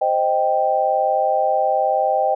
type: chord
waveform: sine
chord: C minor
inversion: none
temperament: equal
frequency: 523.3 / 622.3 / 784 Hz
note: C5 / Eb5 / G5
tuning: 0 / 0 / 0 cents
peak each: -22 / -20 / -18 dBFS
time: 0.01-2.35 s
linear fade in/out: 10 ms
effects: none